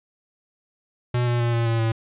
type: tone with pitch steps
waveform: square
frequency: 122.2 / 120.31 / 118.45 / 116.61 / 114.81 / 113.03 Hz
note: B2 / B2 / A#2 / A#2 / A#2 / A2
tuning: -18 / -45 / +28 / +1 / -26 / +47 cents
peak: -20 dBFS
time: 1.14-1.92 s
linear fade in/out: 5 ms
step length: 130 ms
effects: resampled to 8000 Hz + 10-bit